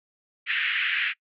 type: band-pass noise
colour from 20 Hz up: pink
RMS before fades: -26 dBFS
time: 0.46-1.14 s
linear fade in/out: 50 ms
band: 1600 to 3000 Hz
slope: 48 dB/octave
effects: noise-tail reverb RT60 0.1 s tail -24 dB re dry